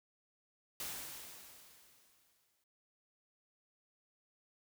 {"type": "noise with exponential decay", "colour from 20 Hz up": "white", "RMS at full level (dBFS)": -41, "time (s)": [0.8, 2.64], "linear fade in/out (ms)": 2, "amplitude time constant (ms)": 400, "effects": []}